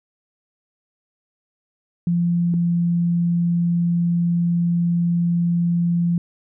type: tone pair in turn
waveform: sine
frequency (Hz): 172.5 / 171.85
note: F3 / F3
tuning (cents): -21 / -28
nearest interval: unison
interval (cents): 7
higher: first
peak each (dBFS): -16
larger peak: neither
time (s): 2.07-2.54 / 2.54-6.18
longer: second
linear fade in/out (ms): 2
effects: none